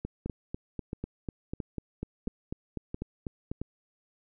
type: two click trains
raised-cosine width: 3 ms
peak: -21 / -21 dBFS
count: 6 / 15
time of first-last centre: 0.26-3.616 / 0.05-3.515 s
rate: 1.49 / 4.04 Hz
effects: none